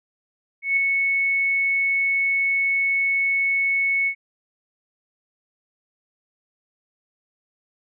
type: tone with ADSR envelope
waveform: sine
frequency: 2208 Hz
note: C#7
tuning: 7 cents flat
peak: -15 dBFS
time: 0.62-4.15 s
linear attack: 150 ms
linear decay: 3 ms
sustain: -3 dB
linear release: 79 ms
effects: none